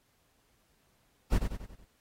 brown noise with echo, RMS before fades -24 dBFS, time 1.31-1.39 s, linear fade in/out 20 ms, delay 93 ms, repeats 5, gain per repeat -6 dB, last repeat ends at 1.855 s, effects pink hiss -71 dBFS RMS until 2 s + AAC 48 kbps

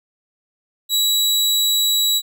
sawtooth tone, 3900 Hz, B7, 23 cents flat, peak -12 dBFS, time 0.89-2.22 s, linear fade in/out 50 ms, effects none

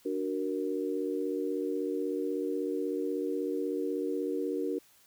sine chord, D augmented, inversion none, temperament equal, 293.7 / 370 / 466.2 Hz, D4 / F#4 / A#4, 0 / 0 / 0 cents, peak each -34 dBFS, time 0.05-4.79 s, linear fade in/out 10 ms, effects white hiss -62 dBFS RMS until 5.06 s

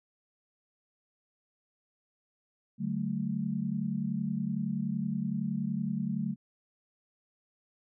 sine chord, D major, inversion none, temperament equal with one note detuned, 146.83 / 189.32 / 220 Hz, D3 / F#3 / A3, 0 / +40 / 0 cents, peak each -36 / -33 / -33 dBFS, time 2.78-6.36 s, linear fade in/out 50 ms, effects none

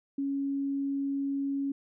sine tone, 277.2 Hz, C#4, in tune, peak -28 dBFS, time 0.18-1.72 s, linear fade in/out 5 ms, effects none

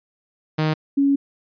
sawtooth / sine tone pair in turn, 155.56 / 278.8 Hz, D#3 / C#4, 0 / +10 cents, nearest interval minor seventh, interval 1010 cents, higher second, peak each -14 dBFS, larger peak neither, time 0.58-0.74 / 0.97-1.16 s, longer second, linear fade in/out 10 ms, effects resampled to 11025 Hz

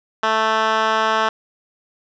10% pulse tone with band-pass filter, 220 Hz, A3, in tune, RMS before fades -18 dBFS, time 0.23-1.29 s, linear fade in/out 5 ms, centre 1500 Hz, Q 0.94, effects resampled to 16000 Hz + 8-bit

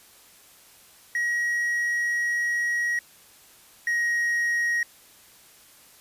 triangle tone pair in turn, 1902 / 1886.7 Hz, A#6 / A#6, +34 / +20 cents, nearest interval unison, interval 14 cents, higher first, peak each -21 / -20 dBFS, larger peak second, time 1.15-2.99 / 3.87-4.83 s, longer first, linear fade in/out 2 ms, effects white hiss -53 dBFS RMS until 6 s + resampled to 32000 Hz

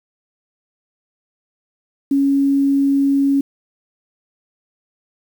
sine tone with quantisation, 277.2 Hz, C#4, in tune, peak -12 dBFS, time 2.11-3.41 s, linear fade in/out 5 ms, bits 7, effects none

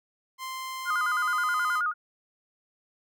sawtooth tone with pitch glide, 1044 to 1023.7 Hz, C6 to C6, -4 to -38 cents, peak -30 dBFS, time 0.38-1.82 s, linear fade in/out 50 ms, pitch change -34 cents, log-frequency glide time 0.92-1.02 s
sine tone with vibrato, 1331 Hz, E6, 16 cents sharp, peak -24 dBFS, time 0.85-1.94 s, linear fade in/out 50 ms, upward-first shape square, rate 9.4 Hz, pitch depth 120 cents each way
effects none

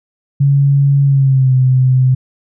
sine tone with pitch glide, 140 to 129.12 Hz, C#3 to C3, +18 to -23 cents, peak -7 dBFS, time 0.4-2.15 s, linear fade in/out 10 ms, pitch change -141 cents, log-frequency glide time 1.04-1.54 s, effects none

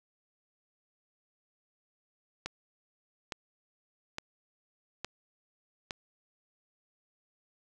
click train, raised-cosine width 0.2 ms, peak -18 dBFS, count 5, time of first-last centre 2.46-5.908 s, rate 1.16 Hz, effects none

